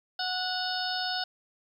harmonic tone, 736 Hz, F#5, 9 cents flat, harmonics 1 / 2 / 4 / 5 / 6 / 7, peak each -34 / -35 / -39 / -37 / -36 / -36 dBFS, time 0.19-1.24 s, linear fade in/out 5 ms, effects 10-bit

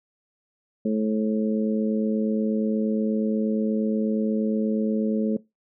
harmonic tone, 108.4 Hz, A2, 25 cents flat, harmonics 2 / 3 / 4 / 5, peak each -22 / -32 / -29 / -31 dBFS, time 0.85-5.37 s, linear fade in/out 5 ms, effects noise-tail reverb RT60 0.2 s tail -20 dB re dry

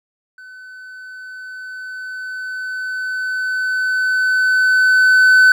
triangle tone with level ramp, 1512 Hz, F#6, 37 cents sharp, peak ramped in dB -34 to -4 dBFS, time 0.38-5.52 s, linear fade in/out 2 ms, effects none

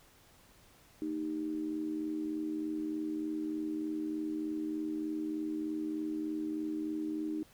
sine tone with amplitude modulation, 309.2 Hz, D#4, 11 cents flat, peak -30 dBFS, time 1.02-7.43 s, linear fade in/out 0 ms, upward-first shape sine, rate 83.3 Hz, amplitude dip 70%, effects pink hiss -62 dBFS RMS until 7.53 s

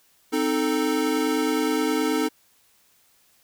square chord, A diminished, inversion first, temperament equal, 261.6 / 311.1 / 440 Hz, C4 / Eb4 / A4, 0 / 0 / 0 cents, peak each -27 / -25 / -27 dBFS, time 0.32-2.29 s, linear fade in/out 20 ms, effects white hiss -61 dBFS RMS until 3.43 s

